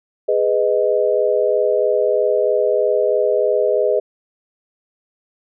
sine chord, G# minor, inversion none, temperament just, 415.3 / 498.4 / 623 Hz, G#4 / B4 / D#5, 0 / +16 / +2 cents, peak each -18 dBFS, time 0.28-4 s, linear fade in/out 10 ms, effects none

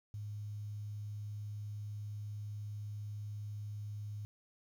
sine tone with quantisation, 104.3 Hz, G#2, 8 cents sharp, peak -40 dBFS, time 0.14-4.25 s, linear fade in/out 0 ms, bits 11, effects none

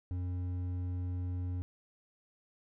triangle tone with hard clipping, 90 Hz, F#2, 47 cents flat, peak -35 dBFS, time 0.11-1.62 s, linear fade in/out 0 ms, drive 10 dB, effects none

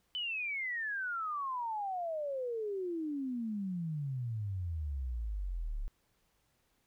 sine exponential sweep, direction down, 3042 to 33.34 Hz, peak -34 dBFS, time 0.15-5.88 s, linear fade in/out 0 ms, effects pink hiss -75 dBFS RMS until 6.86 s

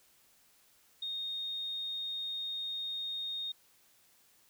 sine tone, 3700 Hz, A#7, 14 cents flat, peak -35 dBFS, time 1.02-3.52 s, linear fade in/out 5 ms, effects white hiss -66 dBFS RMS until 4.49 s

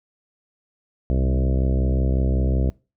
harmonic tone with a mistuned harmonic, 65.41 Hz, C2, in tune, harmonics 1 / 2 / 3 / 4 / 5 / 6 / 7 / 8 / 9 / 10, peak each -19 / -25 / -29 / -31 / -33 / -35 / -36 / -37 / -38 / -39 dBFS, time 1.1-2.7 s, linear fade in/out 0 ms, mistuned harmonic 2, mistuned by -25 cents, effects noise-tail reverb RT60 0.3 s tail -23 dB re dry

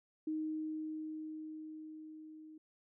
sine tone with level ramp, 311.8 Hz, D#4, 4 cents sharp, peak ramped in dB -34 to -51 dBFS, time 0.27-2.58 s, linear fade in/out 5 ms, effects none

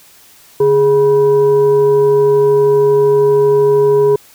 sine tone with frequency modulation, 415.3 Hz, G#4, in tune, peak -7 dBFS, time 0.6-4.16 s, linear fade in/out 5 ms, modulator 558 Hz, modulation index 0.38, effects white hiss -44 dBFS RMS until 4.34 s

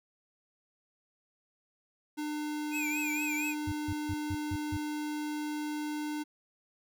square tone, 300 Hz, D4, 37 cents sharp, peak -34 dBFS, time 2.17-6.24 s, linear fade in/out 20 ms
square tone with vibrato, 2445 Hz, D#7, 31 cents flat, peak -33 dBFS, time 2.71-3.55 s, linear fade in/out 50 ms, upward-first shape triangle, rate 4.3 Hz, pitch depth 110 cents each way
sine tone bursts, 94.5 Hz, F#2, 37 cents sharp, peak -32 dBFS, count 6, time 3.67-4.77 s, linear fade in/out 5 ms, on 50 ms, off 160 ms
effects none

